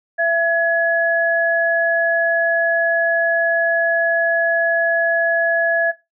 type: tone pair together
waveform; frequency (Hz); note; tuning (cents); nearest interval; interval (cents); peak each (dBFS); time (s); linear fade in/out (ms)
sine; 670 / 1688.3; E5 / G#6; +28 / +28; octave + major third; 1600; -18 / -16; 0.18-5.92; 20
effects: noise-tail reverb RT60 0.2 s tail -17 dB re dry